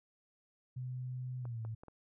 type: tone with pitch glide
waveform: sine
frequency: 126.7 to 111.58 Hz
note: B2 to A2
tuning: +45 to +25 cents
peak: -38 dBFS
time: 0.76-1.75 s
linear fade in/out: 10 ms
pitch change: -220 cents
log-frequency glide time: 1.39-1.62 s
type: clicks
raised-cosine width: 1 ms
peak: -37 dBFS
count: 4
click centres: 1.454 / 1.65 / 1.835 / 1.883 s
effects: none